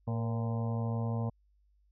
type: harmonic tone with a mistuned harmonic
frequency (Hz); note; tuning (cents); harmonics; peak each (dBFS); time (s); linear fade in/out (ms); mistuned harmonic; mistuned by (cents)
114.3; A#2; -34; 1 / 2 / 4 / 5 / 6 / 7 / 8 / 9; -31 / -37 / -43 / -45 / -47 / -48 / -49 / -50; 0.07-1.3; 10; 4; +44
effects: added 50 Hz sine -65 dBFS peak until 1.91 s